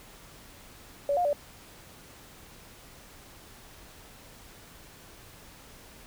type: tone with pitch steps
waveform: sine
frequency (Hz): 569 / 710 / 581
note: C#5 / F5 / D5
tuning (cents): +45 / +28 / -19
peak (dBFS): -23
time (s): 1.09-1.33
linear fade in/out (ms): 2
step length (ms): 80
effects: pink hiss -51 dBFS RMS until 6.06 s

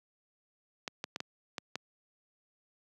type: clicks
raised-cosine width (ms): 0.2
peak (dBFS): -18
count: 6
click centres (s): 0.878 / 1.041 / 1.161 / 1.204 / 1.582 / 1.756
effects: high-pass 150 Hz 12 dB/octave

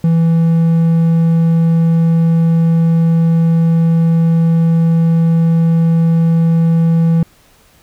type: tone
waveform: triangle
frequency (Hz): 165.2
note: E3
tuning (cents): +4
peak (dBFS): -6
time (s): 0.04-7.23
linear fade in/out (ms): 2
effects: pink hiss -49 dBFS RMS until 7.82 s

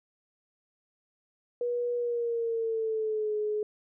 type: tone with pitch glide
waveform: sine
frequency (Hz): 483.3 to 423.2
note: B4 to G#4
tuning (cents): -38 to +33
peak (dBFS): -27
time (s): 1.61-3.63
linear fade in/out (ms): 2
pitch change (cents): -229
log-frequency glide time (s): 1.96-3.35
effects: none

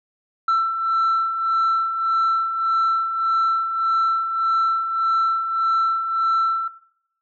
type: beating tone pair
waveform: sine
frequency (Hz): 1335 / 1336.7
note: E6 / E6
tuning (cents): +22 / +24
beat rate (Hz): 1.7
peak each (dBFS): -23 / -16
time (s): 0.48-6.68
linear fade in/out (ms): 5
effects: noise-tail reverb RT60 0.7 s tail -17 dB re dry + tanh soft clip ceiling -14 dBFS

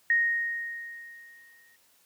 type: tone with exponential decay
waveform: sine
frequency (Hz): 1864.7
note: A#6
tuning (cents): 0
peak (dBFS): -19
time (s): 0.1-1.76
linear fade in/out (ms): 2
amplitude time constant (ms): 360
effects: white hiss -64 dBFS RMS until 2.05 s + high-pass 60 Hz 12 dB/octave

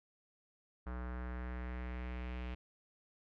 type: tone with low-pass filter sweep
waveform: square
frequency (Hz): 61.74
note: B1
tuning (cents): 0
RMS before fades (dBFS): -42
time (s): 0.86-2.55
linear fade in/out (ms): 10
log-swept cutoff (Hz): 1400 to 2700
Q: 2.4
effects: none

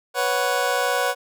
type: chord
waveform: 25% pulse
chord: B suspended second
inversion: none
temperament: just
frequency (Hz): 493.9 / 555.6 / 740.8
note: B4 / C#5 / F#5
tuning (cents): 0 / +4 / +2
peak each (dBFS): -21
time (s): 0.14-1.15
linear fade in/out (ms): 50
effects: none

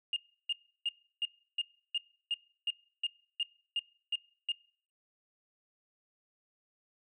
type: tone bursts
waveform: sine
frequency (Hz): 2833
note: F7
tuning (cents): +24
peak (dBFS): -28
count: 13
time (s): 0.13-4.519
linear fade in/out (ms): 2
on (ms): 33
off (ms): 330
effects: noise-tail reverb RT60 0.5 s tail -23 dB re dry + tanh soft clip ceiling -24 dBFS

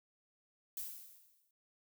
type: noise with exponential decay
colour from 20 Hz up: violet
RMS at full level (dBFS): -40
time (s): 0.77-1.51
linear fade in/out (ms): 2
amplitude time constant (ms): 160
effects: none

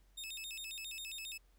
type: tone with vibrato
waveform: sawtooth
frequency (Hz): 3096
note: G7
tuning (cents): -22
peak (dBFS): -40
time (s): 0.17-1.38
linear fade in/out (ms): 10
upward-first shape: square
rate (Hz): 7.4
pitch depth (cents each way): 300
effects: added 45 Hz sine -64 dBFS peak until 1.58 s + pink hiss -75 dBFS RMS until 1.58 s

